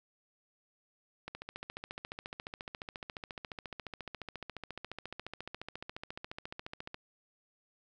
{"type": "click train", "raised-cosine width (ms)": 0.3, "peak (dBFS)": -25, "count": 82, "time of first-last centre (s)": [1.28, 6.944], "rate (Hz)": 14.3, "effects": []}